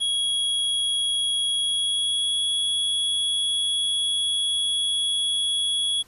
square tone with pitch glide, 3322 to 3351 Hz, G#7 to G#7, 0 to +15 cents, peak -22 dBFS, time 0-6.03 s, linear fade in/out 20 ms, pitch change +15 cents, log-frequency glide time 1.57-2.44 s, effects pink hiss -55 dBFS RMS until 6.07 s + resampled to 32000 Hz

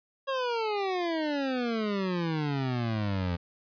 25% pulse exponential sweep, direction down, 550 to 85.2 Hz, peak -24 dBFS, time 0.27-3.37 s, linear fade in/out 20 ms, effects resampled to 11025 Hz

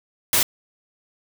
white noise, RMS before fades -18 dBFS, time 0.33-0.43 s, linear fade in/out 2 ms, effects none

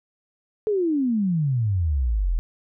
sine exponential sweep, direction down, 440 to 38.36 Hz, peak -19 dBFS, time 0.67-2.39 s, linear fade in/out 0 ms, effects none

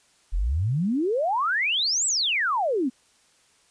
sine exponential two-way sweep, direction up then down, 37.74 to 8060 to 235.1 Hz, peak -21 dBFS, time 0.32-2.9 s, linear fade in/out 20 ms, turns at 2.06 s, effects white hiss -61 dBFS RMS until 3.7 s + resampled to 22050 Hz

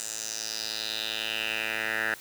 10% pulse tone with band-pass filter sweep, 110 Hz, A2, in tune, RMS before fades -32 dBFS, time 0-2.14 s, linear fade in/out 0 ms, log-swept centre 7600 to 1700 Hz, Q 3.6, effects white hiss -47 dBFS RMS until 2.2 s

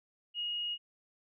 sine tone, 2876 Hz, F#7, 50 cents flat, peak -33 dBFS, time 0.34-0.78 s, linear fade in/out 50 ms, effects none

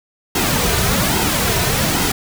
pink noise with flanger, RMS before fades -17 dBFS, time 0.35-2.12 s, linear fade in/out 5 ms, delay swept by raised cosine 1.7 to 3.7 ms, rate 1.2 Hz, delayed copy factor -0.6, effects none

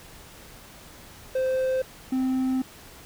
triangle tone pair in turn, 520 / 260 Hz, C5 / C4, -11 / -11 cents, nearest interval octave, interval 1200 cents, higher first, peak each -20 dBFS, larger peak neither, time 1.35-1.82 / 2.12-2.62 s, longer second, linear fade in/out 5 ms, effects pink hiss -47 dBFS RMS until 3.05 s

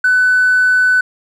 sine tone with hard clipping, 1500 Hz, F#6, 23 cents sharp, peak -9 dBFS, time 0.04-1.01 s, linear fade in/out 5 ms, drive 1 dB, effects none

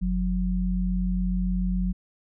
sine tone pair together, 46.36 / 182.9 Hz, F#1 / F#3, +4 / -20 cents, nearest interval 2 octaves, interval 2376 cents, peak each -25 dBFS, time 0.01-1.93 s, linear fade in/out 20 ms, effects none

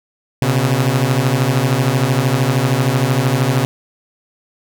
sawtooth beating tone pair, 123.47 / 136.47 Hz, B2 / C#3, 0 / -27 cents, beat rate 13 Hz, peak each -12 dBFS, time 0.42-3.65 s, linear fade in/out 0 ms, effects none

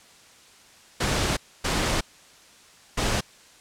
pink noise bursts at uneven times, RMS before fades -24 dBFS, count 3, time 1-1.37 / 1.64-2.01 / 2.97-3.21 s, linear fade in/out 10 ms, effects white hiss -52 dBFS RMS until 3.6 s + low-pass 8000 Hz 12 dB/octave

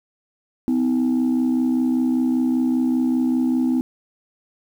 sine tone pair together, 252.9 / 318 Hz, B3 / D#4, +41 / +38 cents, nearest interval major third, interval 397 cents, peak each -16 / -21 dBFS, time 0.68-3.81 s, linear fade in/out 0 ms, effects tanh soft clip ceiling -13 dBFS + 8-bit

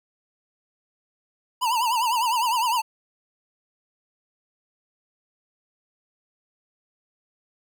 square tone with vibrato, 945 Hz, A#5, 23 cents sharp, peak -21 dBFS, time 1.61-2.82 s, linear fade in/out 20 ms, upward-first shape triangle, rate 9.9 Hz, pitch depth 150 cents each way, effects none

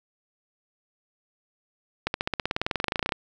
accelerating click train, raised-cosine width 0.3 ms, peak -9 dBFS, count 23, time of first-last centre 2.07-3.122 s, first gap 71 ms, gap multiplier 0.96, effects none

